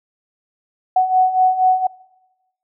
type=beating tone pair; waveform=sine; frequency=741 / 745.2 Hz; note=F#5 / F#5; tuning=+2 / +12 cents; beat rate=4.2 Hz; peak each=-18 / -13 dBFS; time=0.96-1.87 s; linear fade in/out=5 ms; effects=noise-tail reverb RT60 1.0 s tail -22 dB re dry